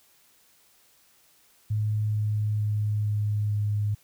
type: tone with pitch steps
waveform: sine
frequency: 106.6 / 105.99 / 105.38 / 104.77 / 104.17 Hz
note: G#2 / G#2 / G#2 / G#2 / G#2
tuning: +46 / +36 / +26 / +16 / +6 cents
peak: -23 dBFS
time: 1.7-3.95 s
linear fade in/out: 10 ms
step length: 450 ms
effects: white hiss -61 dBFS RMS until 4.03 s